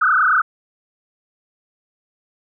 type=tone with frequency modulation; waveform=sine; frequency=1381 Hz; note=F6; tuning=20 cents flat; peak=-12 dBFS; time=0.01-0.42 s; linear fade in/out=10 ms; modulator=29.1 Hz; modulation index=5.5; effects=none